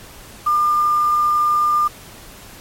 sine tone with quantisation, 1202 Hz, D6, 40 cents sharp, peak -13 dBFS, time 0.46-1.88 s, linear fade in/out 10 ms, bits 6, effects pink hiss -40 dBFS RMS until 2.6 s + MP3 64 kbps

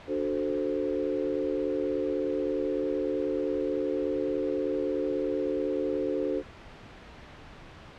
sine chord, D dominant seventh, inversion none, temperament equal, 293.7 / 370 / 440 / 523.3 Hz, D4 / F#4 / A4 / C5, 0 / 0 / 0 / 0 cents, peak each -32 dBFS, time 0.07-6.43 s, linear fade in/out 50 ms, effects pink hiss -47 dBFS RMS until 7.98 s + low-pass 3000 Hz 12 dB/octave

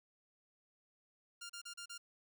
10% pulse tone bursts, 1400 Hz, F6, 4 cents sharp, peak -38 dBFS, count 5, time 1.41-1.98 s, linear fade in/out 10 ms, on 86 ms, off 35 ms, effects none

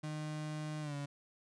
35% pulse tone with pitch glide, 153 to 142.75 Hz, D#3 to D3, -29 to -49 cents, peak -37 dBFS, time 0.03-1.06 s, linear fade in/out 10 ms, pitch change -120 cents, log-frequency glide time 0.81-0.95 s, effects resampled to 22050 Hz

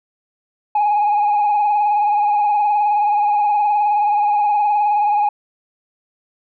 sine tone with vibrato, 830.6 Hz, G#5, in tune, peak -11 dBFS, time 0.75-5.29 s, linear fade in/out 5 ms, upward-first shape triangle, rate 19 Hz, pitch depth 49 cents each way, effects tanh soft clip ceiling -11 dBFS

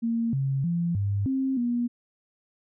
sine tone with pitch steps, 230.4 / 135.8 / 171.1 / 100.3 / 265.9 / 240.2 Hz, A#3 / C#3 / F3 / G2 / C4 / B3, -20 / -35 / -35 / +40 / +28 / -48 cents, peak -23 dBFS, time 0.02-1.88 s, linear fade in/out 20 ms, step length 310 ms, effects none

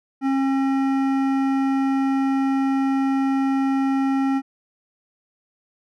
sine tone with hard clipping, 270 Hz, C#4, 45 cents flat, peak -20 dBFS, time 0.21-4.42 s, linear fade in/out 50 ms, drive 13 dB, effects none

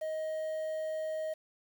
triangle tone with quantisation, 628 Hz, D#5, 16 cents sharp, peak -31 dBFS, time 0.01-1.34 s, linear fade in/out 10 ms, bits 9, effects none

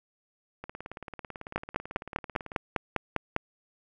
two click trains, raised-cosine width 0.5 ms, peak -24 / -11 dBFS, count 35 / 10, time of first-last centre 0.64-2.518 / 1.56-3.364 s, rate 18.1 / 4.99 Hz, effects none

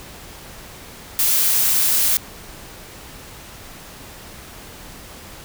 blue noise, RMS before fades -17 dBFS, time 1.19-2.17 s, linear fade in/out 0 ms, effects pink hiss -39 dBFS RMS until 5.44 s

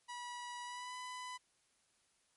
sawtooth tone with pitch glide, 972 to 1000.5 Hz, B5 to B5, -28 to +22 cents, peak -40 dBFS, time 0.08-1.38 s, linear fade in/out 20 ms, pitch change +50 cents, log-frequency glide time 0.63-0.95 s, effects white hiss -75 dBFS RMS until 2.36 s + MP3 48 kbps

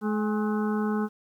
harmonic tone with a mistuned harmonic, 212.9 Hz, G#3, 43 cents sharp, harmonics 1 / 2 / 4 / 5 / 6 / 7, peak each -25 / -31 / -37 / -39 / -39 / -40 dBFS, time 0.01-1.09 s, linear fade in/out 50 ms, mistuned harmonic 4, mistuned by -50 cents, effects 10-bit

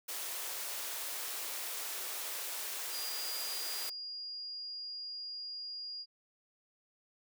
white high-pass noise, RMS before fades -40 dBFS, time 0.08-3.9 s, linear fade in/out 10 ms, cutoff 380 Hz, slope 24 dB/octave
sine tone, 4842 Hz, D#8, 48 cents flat, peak -40 dBFS, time 2.9-6.06 s, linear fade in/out 50 ms
effects none

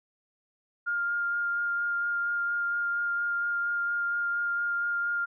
sine tone with vibrato, 1406 Hz, F6, 11 cents sharp, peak -26 dBFS, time 0.86-5.26 s, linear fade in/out 20 ms, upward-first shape sine, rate 4.3 Hz, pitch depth 11 cents each way, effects none

